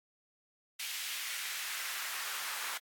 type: noise with high-pass filter sweep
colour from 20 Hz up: pink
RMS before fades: -39 dBFS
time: 0.79-2.78 s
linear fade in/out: 10 ms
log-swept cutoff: 2500 to 1200 Hz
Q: 1.4
effects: AAC 64 kbps